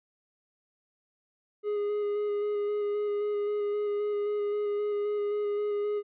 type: tone with vibrato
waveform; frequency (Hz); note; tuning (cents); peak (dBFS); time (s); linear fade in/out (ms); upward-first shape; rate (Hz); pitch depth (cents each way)
triangle; 413.9; G#4; -6; -25; 1.63-6.03; 50; square; 3.8; 12
effects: resampled to 8000 Hz